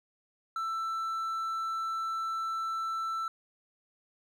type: tone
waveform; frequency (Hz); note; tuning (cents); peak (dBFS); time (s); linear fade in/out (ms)
triangle; 1330; E6; +15; -29; 0.56-3.28; 2
effects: none